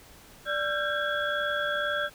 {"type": "tone cluster", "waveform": "sine", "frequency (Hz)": [588, 1356, 1536, 1598, 3354], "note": ["D5", "E6", "G6", "G6", "G#7"], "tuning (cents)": [2, 49, -36, 33, 16], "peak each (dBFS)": [-31, -33, -37, -30, -36], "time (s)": [0.45, 2.1], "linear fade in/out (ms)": 50, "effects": ["pink hiss -52 dBFS RMS until 2.14 s"]}